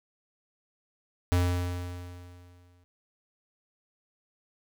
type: tone with exponential decay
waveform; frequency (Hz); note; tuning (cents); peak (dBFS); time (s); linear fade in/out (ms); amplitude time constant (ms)
square; 88.8; F2; +29; -21; 1.32-2.84; 0; 330
effects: none